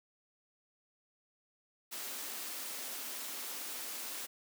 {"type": "high-pass noise", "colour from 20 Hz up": "white", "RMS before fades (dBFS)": -42, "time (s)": [1.91, 4.27], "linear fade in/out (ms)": 20, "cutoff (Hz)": 210, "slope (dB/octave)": 48, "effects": []}